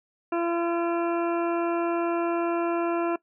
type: harmonic tone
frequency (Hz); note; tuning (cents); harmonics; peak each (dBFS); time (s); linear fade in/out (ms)
340.3; F4; -45; 1 / 2 / 3 / 4 / 5 / 7 / 8; -25 / -30 / -34 / -34 / -42 / -43 / -44; 0.32-3.16; 5
effects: noise-tail reverb RT60 0.1 s tail -20 dB re dry